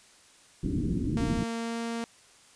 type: low-pass noise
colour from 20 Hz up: white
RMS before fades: -29 dBFS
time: 0.63-1.44 s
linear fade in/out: 10 ms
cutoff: 330 Hz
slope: 48 dB/octave
type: tone with pitch glide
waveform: sawtooth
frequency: 230 to 231.5 Hz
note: A#3 to A#3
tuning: -23 to -12 cents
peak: -27 dBFS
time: 1.17-2.04 s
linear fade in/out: 0 ms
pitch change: +11 cents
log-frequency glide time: 1.57-1.79 s
effects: white hiss -57 dBFS RMS until 2.55 s + resampled to 22050 Hz